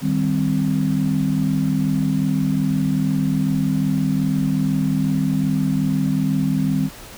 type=chord; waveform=sine; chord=C minor; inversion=first; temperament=equal with one note detuned; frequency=153.51 / 196 / 261.6 Hz; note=Eb3 / G3 / C4; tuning=-23 / 0 / 0 cents; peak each=-21 dBFS; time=0.01-6.9 s; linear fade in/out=50 ms; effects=pink hiss -39 dBFS RMS until 7.17 s